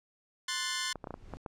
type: chord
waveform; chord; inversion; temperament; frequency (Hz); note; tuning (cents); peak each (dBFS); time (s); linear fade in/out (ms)
10% pulse; F# diminished; second; equal; 1046.5 / 1480 / 1760; C6 / F#6 / A6; 0 / 0 / 0; -27 / -29 / -26; 0.48-0.93; 5
type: noise with exponential growth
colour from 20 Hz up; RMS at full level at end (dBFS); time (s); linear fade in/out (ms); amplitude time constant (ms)
brown; -44; 0.68-1.37; 0; 150
type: clicks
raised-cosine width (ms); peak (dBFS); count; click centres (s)
1; -25; 7; 0.957 / 1.042 / 1.072 / 1.107 / 1.141 / 1.337 / 1.462
effects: low-pass 8000 Hz 12 dB/octave